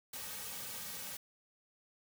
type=noise with comb filter; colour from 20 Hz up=white; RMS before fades=-44 dBFS; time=0.13-1.17 s; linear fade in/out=5 ms; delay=2.9 ms; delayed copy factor=-0.85; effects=none